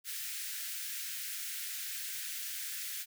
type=high-pass noise; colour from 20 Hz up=white; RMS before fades=-40 dBFS; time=0.04-3.06 s; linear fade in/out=50 ms; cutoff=1500 Hz; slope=48 dB/octave; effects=none